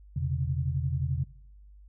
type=tone cluster; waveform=sine; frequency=84.3 / 128.4 / 139.8 Hz; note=E2 / C3 / C#3; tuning=+39 / -32 / +15 cents; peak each=-31 dBFS; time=0.16-1.24 s; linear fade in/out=5 ms; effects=noise-tail reverb RT60 0.9 s tail -23 dB re dry + added 50 Hz sine -49 dBFS peak until 1.88 s